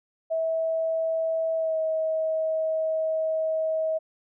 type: tone with pitch glide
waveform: sine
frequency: 649 to 637.1 Hz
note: E5 to D#5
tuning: -27 to +41 cents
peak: -23 dBFS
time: 0.3-3.99 s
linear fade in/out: 20 ms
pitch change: -32 cents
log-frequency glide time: 1.56-1.78 s
effects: none